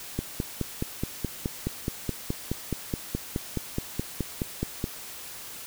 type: click train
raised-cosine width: 3 ms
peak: -14 dBFS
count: 23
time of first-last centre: 0.19-4.841 s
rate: 4.73 Hz
effects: white hiss -41 dBFS RMS until 5.66 s